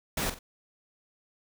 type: noise with echo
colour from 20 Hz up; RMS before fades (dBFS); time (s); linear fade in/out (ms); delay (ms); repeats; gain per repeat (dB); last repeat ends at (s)
pink; -30; 0.17-0.3; 5; 45; 2; -10; 0.39
effects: none